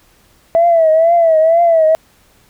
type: tone with vibrato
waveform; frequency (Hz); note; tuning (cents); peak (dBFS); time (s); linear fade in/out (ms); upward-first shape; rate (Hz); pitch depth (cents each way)
sine; 658; E5; -3; -6; 0.55-1.95; 0; triangle; 2.1; 93
effects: tanh soft clip ceiling -2 dBFS + pink hiss -51 dBFS RMS until 2.49 s